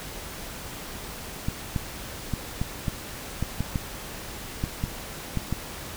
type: clicks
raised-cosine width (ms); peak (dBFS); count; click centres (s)
5; -13; 12; 1.485 / 1.762 / 2.337 / 2.615 / 2.882 / 3.426 / 3.606 / 3.758 / 4.639 / 4.839 / 5.373 / 5.526
effects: pink hiss -38 dBFS RMS until 5.96 s